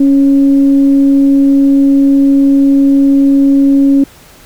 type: tone with frequency modulation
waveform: sine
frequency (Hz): 277.2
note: C#4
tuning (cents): 0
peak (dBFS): -4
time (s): 0-4.04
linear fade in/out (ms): 5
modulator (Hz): 271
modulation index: 0.21
effects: pink hiss -39 dBFS RMS until 4.45 s